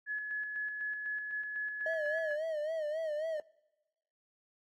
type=tone with tremolo; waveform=sine; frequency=1700 Hz; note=G#6; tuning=40 cents sharp; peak=-33 dBFS; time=0.06-2.37 s; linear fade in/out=50 ms; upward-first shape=square; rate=4 Hz; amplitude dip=35%
type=tone with vibrato; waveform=triangle; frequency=622.3 Hz; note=D#5; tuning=in tune; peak=-31 dBFS; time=1.86-3.4 s; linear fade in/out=2 ms; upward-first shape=sine; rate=3.7 Hz; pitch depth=88 cents each way
effects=noise-tail reverb RT60 1.0 s tail -24 dB re dry + AAC 48 kbps